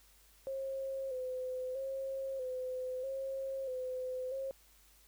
sine tone with vibrato, 523.3 Hz, C5, in tune, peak -36 dBFS, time 0.47-4.51 s, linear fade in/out 0 ms, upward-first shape square, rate 0.78 Hz, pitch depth 45 cents each way, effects added 50 Hz sine -66 dBFS peak until 5.07 s + white hiss -65 dBFS RMS until 5.07 s

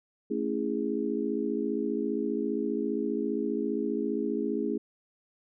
sine chord, A major seventh, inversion none, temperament just, 220 / 275 / 330 / 412.5 Hz, A3 / C#4 / E4 / G#4, 0 / -14 / +2 / -12 cents, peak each -33 / -32 / -34 / -32 dBFS, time 0.3-4.78 s, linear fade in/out 10 ms, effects none

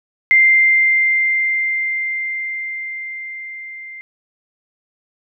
sine tone with level ramp, 2093 Hz, C7, in tune, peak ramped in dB -7 to -31 dBFS, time 0.31-4.01 s, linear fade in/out 0 ms, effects none

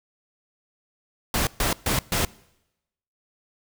pink noise bursts, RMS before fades -23 dBFS, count 4, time 1.34-2.25 s, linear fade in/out 2 ms, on 130 ms, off 130 ms, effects noise-tail reverb RT60 0.9 s tail -23 dB re dry

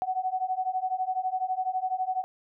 sine beating tone pair, 740 / 752 Hz, F#5 / F#5, 0 / +28 cents, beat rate 12 Hz, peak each -30 / -29 dBFS, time 0.02-2.24 s, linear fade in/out 0 ms, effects none

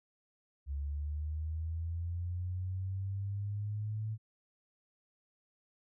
sine linear sweep, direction up, 69.3 to 110 Hz, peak -34 dBFS, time 0.66-4.18 s, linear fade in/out 50 ms, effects none

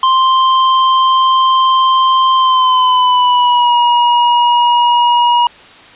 square tone with pitch glide, 1046.5 to 959.6 Hz, C6 to A#5, 0 to +50 cents, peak -8 dBFS, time 0.03-5.47 s, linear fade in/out 2 ms, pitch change -150 cents, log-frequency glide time 2.36-3.75 s, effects white hiss -38 dBFS RMS until 5.95 s + resampled to 8000 Hz

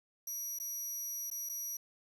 25% pulse tone with dropouts, 5800 Hz, F#8, 35 cents flat, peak -33 dBFS, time 0.27-1.77 s, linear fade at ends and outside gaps 5 ms, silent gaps 0.588-0.599 / 1.302-1.313 / 1.491-1.495 s, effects 10-bit

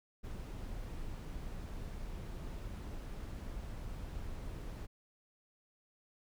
brown noise, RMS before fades -43 dBFS, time 0.23-4.87 s, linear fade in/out 20 ms, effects none

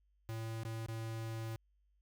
square tone with dropouts, 112.6 Hz, A2, 40 cents sharp, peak -40 dBFS, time 0.29-1.56 s, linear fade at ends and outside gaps 0 ms, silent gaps 0.634-0.651 / 0.862-0.885 s, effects added 50 Hz sine -70 dBFS peak until 2.01 s

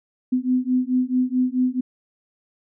sine beating tone pair, 251.2 / 255.8 Hz, B3 / C4, +30 / -39 cents, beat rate 4.6 Hz, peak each -21 dBFS, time 0.32-1.81 s, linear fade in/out 10 ms, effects none

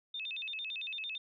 sine tone with vibrato, 3057 Hz, G7, 44 cents flat, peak -37 dBFS, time 0.14-1.18 s, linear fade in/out 5 ms, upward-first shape square, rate 8.9 Hz, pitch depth 290 cents each way, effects none

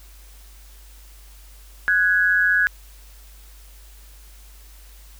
sine tone pair together, 1480 / 1665 Hz, F#6 / G#6, 0 / +4 cents, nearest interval major second, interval 204 cents, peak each -19 / -17 dBFS, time 1.88-2.67 s, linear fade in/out 0 ms, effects added 50 Hz sine -43 dBFS peak until 5.19 s + white hiss -51 dBFS RMS until 5.19 s

